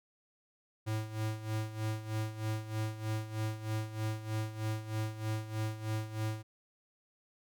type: tone with tremolo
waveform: square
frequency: 109 Hz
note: A2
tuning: 16 cents flat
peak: -32 dBFS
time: 0.86-6.43 s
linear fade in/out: 20 ms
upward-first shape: sine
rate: 3.2 Hz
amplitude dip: 75%
effects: none